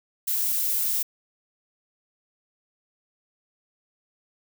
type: noise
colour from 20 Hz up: violet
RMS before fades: -25 dBFS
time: 0.27-1.03 s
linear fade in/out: 10 ms
effects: none